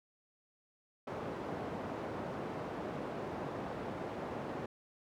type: band-pass noise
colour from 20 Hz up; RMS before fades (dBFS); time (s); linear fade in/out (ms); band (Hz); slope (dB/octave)
white; -41; 1.07-4.66; 5; 110 to 670; 12
effects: none